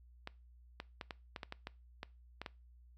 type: clicks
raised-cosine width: 0.3 ms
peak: -26 dBFS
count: 11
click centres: 0.274 / 0.801 / 1.012 / 1.108 / 1.362 / 1.432 / 1.524 / 1.671 / 2.031 / 2.416 / 2.462 s
effects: noise-tail reverb RT60 0.3 s tail -22 dB re dry + added 60 Hz sine -58 dBFS peak until 2.97 s